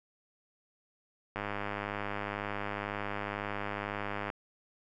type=click train; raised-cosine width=0.5 ms; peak=-20 dBFS; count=301; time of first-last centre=1.36-4.301 s; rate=102 Hz; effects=none